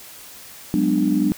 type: chord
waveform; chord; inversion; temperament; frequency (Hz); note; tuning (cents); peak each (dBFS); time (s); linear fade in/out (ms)
sine; G# half-diminished seventh; third; just; 186.89 / 207.7 / 249.2 / 299; F#3 / G#3 / B3 / D4; +18 / 0 / +16 / +31; -22 / -22 / -22 / -19; 0.74-1.32; 0
effects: tanh soft clip ceiling -6 dBFS + white hiss -41 dBFS RMS until 1.37 s